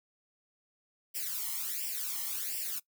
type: noise with flanger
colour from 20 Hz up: blue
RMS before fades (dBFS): -36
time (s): 1.14-2.8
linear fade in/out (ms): 20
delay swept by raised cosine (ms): 0.38 to 0.98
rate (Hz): 1.4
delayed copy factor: +1
effects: noise-tail reverb RT60 0.1 s tail -20 dB re dry